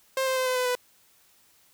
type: tone with pitch steps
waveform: sawtooth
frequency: 529 / 522.3 / 515.7 / 509.2 / 502.8 / 496.4 Hz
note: C5 / C5 / C5 / C5 / B4 / B4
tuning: +19 / -3 / -25 / -47 / +31 / +9 cents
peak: -20 dBFS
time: 0.17-0.752 s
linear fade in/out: 2 ms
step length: 97 ms
effects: white hiss -61 dBFS RMS until 1.73 s